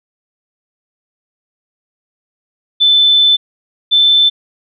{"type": "tone pair in turn", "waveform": "sine", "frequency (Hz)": [3520, 3532], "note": ["A7", "A7"], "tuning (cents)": [0, 6], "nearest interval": "unison", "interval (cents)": 6, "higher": "second", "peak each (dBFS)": -6, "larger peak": "neither", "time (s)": [[2.8, 3.37], [3.91, 4.3]], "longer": "first", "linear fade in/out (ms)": 20, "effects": []}